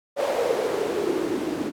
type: noise with band-pass filter sweep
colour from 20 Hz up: white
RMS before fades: -25 dBFS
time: 0.16-1.72 s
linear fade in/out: 50 ms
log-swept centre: 580 to 280 Hz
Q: 5.9
effects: none